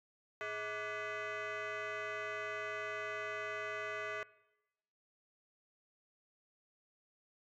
sine tone with frequency modulation, 420.5 Hz, G#4, 22 cents sharp, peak -36 dBFS, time 0.41-4.23 s, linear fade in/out 0 ms, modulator 530 Hz, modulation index 3.7, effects noise-tail reverb RT60 0.9 s tail -21 dB re dry + tanh soft clip ceiling -37 dBFS

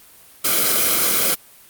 white noise with comb filter, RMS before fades -17 dBFS, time 0.44-1.35 s, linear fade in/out 10 ms, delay 1.1 ms, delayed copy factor -0.85, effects white hiss -47 dBFS RMS until 1.69 s + Opus 32 kbps

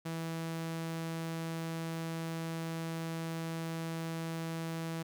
sawtooth tone, 163.9 Hz, E3, 10 cents flat, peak -32 dBFS, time 0.05-5.03 s, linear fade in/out 10 ms, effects none

